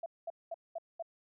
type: tone bursts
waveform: sine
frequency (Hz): 669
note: E5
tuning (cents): +25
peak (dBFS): -36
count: 5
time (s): 0.03-1.025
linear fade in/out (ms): 5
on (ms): 31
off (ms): 210
effects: none